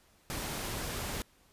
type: noise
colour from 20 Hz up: pink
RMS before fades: -37 dBFS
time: 0.3-1.22 s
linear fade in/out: 0 ms
effects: pink hiss -65 dBFS RMS until 1.52 s + resampled to 32000 Hz